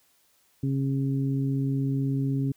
harmonic tone, 136.2 Hz, C#3, 30 cents flat, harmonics 1 / 2 / 3, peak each -25 / -28 / -40 dBFS, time 0.63-2.52 s, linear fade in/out 5 ms, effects white hiss -65 dBFS RMS until 2.56 s

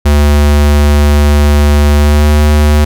square tone with pitch glide, 73.2 to 74.74 Hz, D2 to D2, -5 to +31 cents, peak -5 dBFS, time 0.05-2.85 s, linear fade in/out 10 ms, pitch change +36 cents, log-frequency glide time 1.96-2.31 s, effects none

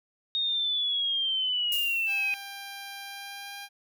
sine linear sweep, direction down, 3720 to 2489 Hz, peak -25 dBFS, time 0.35-2.34 s, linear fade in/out 0 ms
violet noise with exponential decay, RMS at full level -32 dBFS, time 1.72-2.6 s, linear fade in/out 1 ms, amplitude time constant 190 ms
10% pulse tone with pitch glide, 795 to 802.8 Hz, G5 to G5, +24 to +41 cents, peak -30 dBFS, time 2.06-3.69 s, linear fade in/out 50 ms, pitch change +17 cents, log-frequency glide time 3.04-3.58 s
effects none

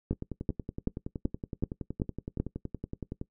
two click trains, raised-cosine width 3 ms, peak -22 / -15 dBFS, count 34 / 7, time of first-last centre 0.13-3.214 / 0.11-2.4 s, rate 10.7 / 2.62 Hz, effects noise-tail reverb RT60 0.1 s tail -20 dB re dry

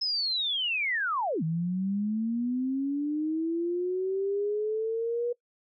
sine linear two-way sweep, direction down then up, 5200 to 156.9 to 484.4 Hz, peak -26 dBFS, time 0.01-5.33 s, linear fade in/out 10 ms, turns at 1.43 s, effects noise-tail reverb RT60 0.1 s tail -22 dB re dry

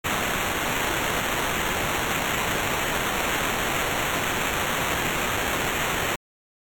violet noise with sample-and-hold, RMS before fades -25 dBFS, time 0.04-6.16 s, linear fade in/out 10 ms, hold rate 4900 Hz, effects MP3 96 kbps

